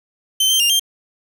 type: tone with pitch steps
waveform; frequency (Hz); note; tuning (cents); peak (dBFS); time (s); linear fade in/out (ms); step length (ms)
sawtooth; 3089 / 3138 / 2804 / 3178; G7 / G7 / F7 / G7; -26 / +1 / +6 / +23; -10; 0.4-0.796; 5; 99
effects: none